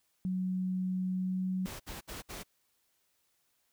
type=tone with pitch glide; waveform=sine; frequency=185 to 186.07 Hz; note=F#3 to F#3; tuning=0 to +10 cents; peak=-30 dBFS; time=0.25-1.66 s; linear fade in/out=0 ms; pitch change=+10 cents; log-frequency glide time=1.13-1.47 s
type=noise bursts; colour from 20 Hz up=pink; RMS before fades=-43 dBFS; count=4; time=1.65-2.436 s; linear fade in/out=20 ms; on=150 ms; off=62 ms
effects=white hiss -75 dBFS RMS until 3.72 s